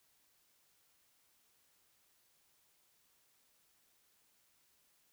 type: silence
effects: white hiss -73 dBFS RMS until 5.12 s